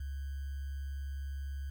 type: tone with sample-and-hold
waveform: sine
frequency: 69 Hz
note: C#2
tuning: 7 cents flat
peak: -36 dBFS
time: 0-1.7 s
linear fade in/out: 5 ms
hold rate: 1575 Hz
effects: none